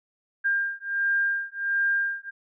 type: beating tone pair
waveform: sine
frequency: 1600 / 1601.4 Hz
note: G6 / G6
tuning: +35 / +37 cents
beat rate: 1.4 Hz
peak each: -26 dBFS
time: 0.44-2.31 s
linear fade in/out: 20 ms
effects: none